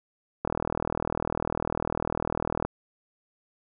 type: click train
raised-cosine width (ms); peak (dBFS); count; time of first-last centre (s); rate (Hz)
1; -12; 89; 0.45-2.65; 40
effects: none